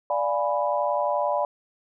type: chord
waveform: sine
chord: D diminished seventh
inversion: none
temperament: equal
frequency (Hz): 587.3 / 698.5 / 830.6 / 987.8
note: D5 / F5 / Ab5 / Cb6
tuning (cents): 0 / 0 / 0 / 0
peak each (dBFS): -25 / -29 / -29 / -27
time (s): 0.1-1.45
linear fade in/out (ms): 2
effects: none